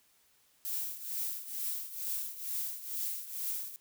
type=noise with tremolo; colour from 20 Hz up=violet; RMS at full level=-34 dBFS; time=0.65-3.76 s; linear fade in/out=0 ms; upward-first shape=triangle; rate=2.2 Hz; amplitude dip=80%; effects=white hiss -68 dBFS RMS until 3.8 s